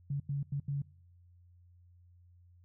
sine tone bursts at uneven times, 140.9 Hz, C#3, 29 cents sharp, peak -31 dBFS, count 4, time 0.1-0.2 / 0.29-0.43 / 0.52-0.6 / 0.68-0.82 s, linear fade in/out 5 ms, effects noise-tail reverb RT60 0.9 s tail -26 dB re dry + added 88 Hz sine -58 dBFS peak until 2.64 s

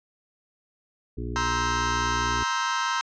harmonic tone, 59.8 Hz, A#1, 45 cents sharp, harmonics 1 / 2 / 4 / 5 / 6 / 7, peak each -32 / -35 / -38 / -39 / -40 / -40 dBFS, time 1.17-2.44 s, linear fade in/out 10 ms
40% pulse chord, C dominant seventh, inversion third, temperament just, 941.9 / 1046.5 / 1308.1 / 1569.8 Hz, Bb5 / C6 / E6 / G6, +18 / 0 / -14 / +2 cents, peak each -29 dBFS, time 1.36-3.01 s, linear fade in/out 0 ms
effects resampled to 16000 Hz

